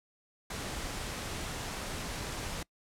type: noise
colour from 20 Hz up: pink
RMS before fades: -38 dBFS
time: 0.5-2.63 s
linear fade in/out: 5 ms
effects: noise-tail reverb RT60 0.1 s tail -24 dB re dry + low-pass 10000 Hz 12 dB/octave